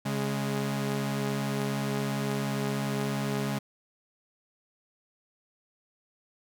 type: tone pair together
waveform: sawtooth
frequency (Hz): 137.51 / 207.7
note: C#3 / G#3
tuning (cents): -14 / 0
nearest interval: perfect fifth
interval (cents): 714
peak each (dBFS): -27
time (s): 0.05-3.59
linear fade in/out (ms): 10
effects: none